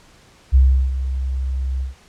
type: tone with ADSR envelope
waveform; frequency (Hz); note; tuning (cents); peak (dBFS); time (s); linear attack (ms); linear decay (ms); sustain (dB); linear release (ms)
sine; 65.6; C2; +5; -7; 0.52-1.95; 30; 360; -12; 140
effects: pink hiss -50 dBFS RMS until 2.08 s + low-pass 8000 Hz 12 dB/octave